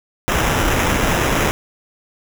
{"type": "noise with sample-and-hold", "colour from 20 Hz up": "pink", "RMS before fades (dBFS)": -17, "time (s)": [0.28, 1.51], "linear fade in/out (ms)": 0, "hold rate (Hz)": 4410, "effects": []}